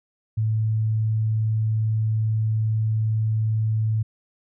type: tone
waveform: sine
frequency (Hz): 109.7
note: A2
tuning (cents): -5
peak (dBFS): -19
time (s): 0.37-4.03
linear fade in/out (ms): 10
effects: none